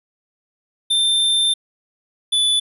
square tone pair in turn, 3576 / 3478 Hz, A7 / A7, +27 / -21 cents, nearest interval unison, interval 48 cents, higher first, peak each -15 dBFS, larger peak neither, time 0.9-1.54 / 2.32-2.6 s, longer first, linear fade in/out 10 ms, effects resampled to 32000 Hz

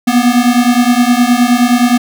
square beating tone pair, 238.8 / 248.4 Hz, A#3 / B3, +42 / +10 cents, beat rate 9.6 Hz, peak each -11 dBFS, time 0.07-1.98 s, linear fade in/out 10 ms, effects none

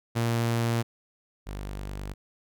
sawtooth tone pair in turn, 116.54 / 49.54 Hz, A#2 / G1, 0 / +19 cents, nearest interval octave + minor third, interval 1481 cents, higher first, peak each -20 / -30 dBFS, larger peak first, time 0.15-0.83 / 1.46-2.14 s, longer neither, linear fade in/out 20 ms, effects none

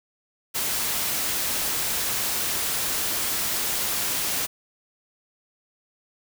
white noise, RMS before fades -26 dBFS, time 0.54-4.47 s, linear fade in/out 20 ms, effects none

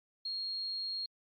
sine tone, 4263 Hz, C8, 32 cents sharp, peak -35 dBFS, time 0.25-1.06 s, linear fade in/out 5 ms, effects AAC 64 kbps

